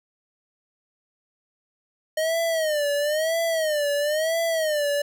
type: tone with vibrato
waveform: square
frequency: 619 Hz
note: D#5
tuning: 9 cents flat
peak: -22 dBFS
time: 2.17-5.02 s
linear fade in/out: 5 ms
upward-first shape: sine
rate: 1 Hz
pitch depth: 130 cents each way
effects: none